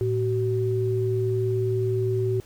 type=tone pair together; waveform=sine; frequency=112.49 / 378.7 Hz; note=A2 / F#4; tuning=+39 / +40 cents; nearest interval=octave + major sixth; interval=2101 cents; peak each=-24 dBFS; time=0.01-2.4 s; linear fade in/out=0 ms; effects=pink hiss -53 dBFS RMS until 2.45 s